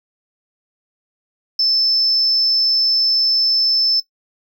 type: tone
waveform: triangle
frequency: 5274 Hz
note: E8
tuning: in tune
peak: -10 dBFS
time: 1.59-4 s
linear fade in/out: 5 ms
effects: noise-tail reverb RT60 0.1 s tail -18 dB re dry + tanh soft clip ceiling -11 dBFS